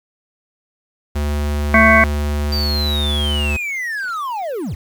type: tone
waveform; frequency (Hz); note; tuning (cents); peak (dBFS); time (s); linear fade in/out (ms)
square; 73.42; D2; 0; -18; 1.15-3.57; 10
type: harmonic tone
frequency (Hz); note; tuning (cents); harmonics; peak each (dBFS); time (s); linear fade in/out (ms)
221.8; A3; +14; 1 / 3 / 5 / 7 / 9 / 10; -15 / -15 / -15 / -15 / -15 / -15; 1.74-2.04; 2
type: linear sweep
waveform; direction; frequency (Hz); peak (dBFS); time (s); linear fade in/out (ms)
triangle; down; 4699 to 51.91; -19; 2.52-4.75; 5
effects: 7-bit